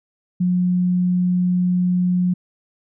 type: tone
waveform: sine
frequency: 180 Hz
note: F#3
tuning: 47 cents flat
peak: -15 dBFS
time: 0.4-2.34 s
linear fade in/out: 10 ms
effects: none